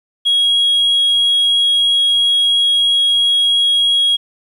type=tone; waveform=sine; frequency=3301 Hz; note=G#7; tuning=11 cents flat; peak=-8 dBFS; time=0.25-4.17 s; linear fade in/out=20 ms; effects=tanh soft clip ceiling -9 dBFS + 8-bit